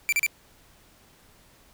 45% pulse tone bursts, 2346 Hz, D7, 2 cents flat, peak -20 dBFS, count 3, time 0.09-0.264 s, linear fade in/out 0 ms, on 34 ms, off 36 ms, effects pink hiss -57 dBFS RMS until 1.73 s

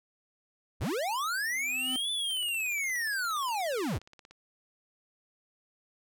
square linear two-way sweep, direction up then down, 36.71 to 3520 to 48.57 Hz, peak -30 dBFS, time 0.8-3.99 s, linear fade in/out 20 ms, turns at 2.11 s
square tone with exponential growth, 257 Hz, C4, 31 cents flat, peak -34 dBFS, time 1.36-1.96 s, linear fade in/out 0 ms, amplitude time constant 130 ms
click train, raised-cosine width 0.2 ms, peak -35 dBFS, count 35, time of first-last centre 2.31-4.31 s, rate 17 Hz
effects none

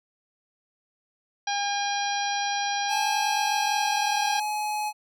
harmonic tone, 809 Hz, G#5, 46 cents flat, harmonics 1 / 2 / 3 / 4 / 5 / 6 / 7, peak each -27 / -33 / -36 / -35 / -36 / -39 / -35 dBFS, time 1.47-4.4 s, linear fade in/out 5 ms
square tone with pitch glide, 860 to 845.2 Hz, A5 to G#5, -40 to +30 cents, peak -27 dBFS, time 2.88-4.93 s, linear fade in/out 50 ms, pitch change -30 cents, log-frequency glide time 3.11-4.43 s
effects none

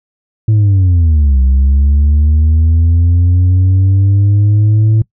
sine linear two-way sweep, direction down then up, 110.5 to 64.7 to 110.5 Hz, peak -3 dBFS, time 0.48-5.02 s, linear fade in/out 5 ms, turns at 1.4 s, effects noise-tail reverb RT60 0.1 s tail -24 dB re dry + tanh soft clip ceiling -5 dBFS

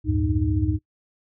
sine tone cluster, 73 / 91.4 / 106.6 / 308.3 Hz, D2 / F#2 / G#2 / D#4, -10 / -21 / +46 / -16 cents, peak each -25 dBFS, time 0.04-0.79 s, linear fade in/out 50 ms, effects noise-tail reverb RT60 0.1 s tail -22 dB re dry

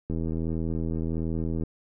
click train, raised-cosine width 3 ms, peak -18 dBFS, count 126, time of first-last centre 0.1-1.636 s, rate 81.4 Hz, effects none

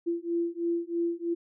sine beating tone pair, 338.7 / 341.8 Hz, E4 / F4, +47 / -37 cents, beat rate 3.1 Hz, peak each -30 dBFS, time 0.06-1.35 s, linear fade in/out 20 ms, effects none

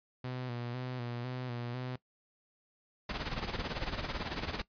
sawtooth tone with vibrato, 123.47 Hz, B2, in tune, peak -33 dBFS, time 0.24-1.96 s, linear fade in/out 5 ms, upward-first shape square, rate 2 Hz, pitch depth 45 cents each way
pink noise with tremolo, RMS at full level -34 dBFS, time 3.09-4.62 s, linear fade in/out 5 ms, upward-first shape sine, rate 18 Hz, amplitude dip 70%
effects noise-tail reverb RT60 0.1 s tail -19 dB re dry + resampled to 11025 Hz

